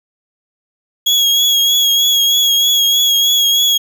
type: tone with vibrato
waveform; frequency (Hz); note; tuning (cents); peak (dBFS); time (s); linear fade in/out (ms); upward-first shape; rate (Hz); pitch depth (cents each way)
35% pulse; 3322; G#7; 0; -8; 1.06-3.78; 10; triangle; 3.2; 34
effects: none